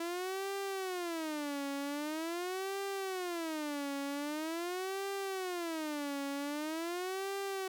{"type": "tone with vibrato", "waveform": "sawtooth", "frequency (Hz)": 332, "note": "E4", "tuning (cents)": 12, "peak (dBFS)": -32, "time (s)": [0, 7.68], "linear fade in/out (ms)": 5, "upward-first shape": "sine", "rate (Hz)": 0.44, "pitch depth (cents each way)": 300, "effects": []}